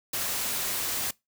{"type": "noise", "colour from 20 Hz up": "white", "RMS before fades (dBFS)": -30, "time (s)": [0.13, 1.11], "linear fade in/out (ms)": 5, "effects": ["noise-tail reverb RT60 0.2 s tail -23 dB re dry"]}